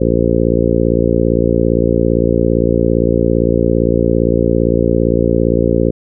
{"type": "harmonic tone", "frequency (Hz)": 57.6, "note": "A#1", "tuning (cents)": -20, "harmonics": [1, 2, 3, 4, 5, 6, 7, 8, 9], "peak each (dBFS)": [-19, -19, -19, -19, -19, -19, -19, -19, -19], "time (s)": [0, 5.91], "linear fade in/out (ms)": 10, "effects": []}